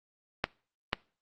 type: clicks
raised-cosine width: 0.3 ms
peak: -10 dBFS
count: 2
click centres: 0.441 / 0.931 s
effects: noise-tail reverb RT60 0.4 s tail -23 dB re dry + Opus 24 kbps